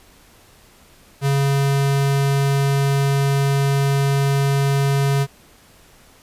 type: tone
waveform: square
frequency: 138.9 Hz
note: C#3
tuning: 4 cents sharp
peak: -16 dBFS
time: 1.21-5.27 s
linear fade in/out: 50 ms
effects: pink hiss -50 dBFS RMS until 6.22 s + resampled to 32000 Hz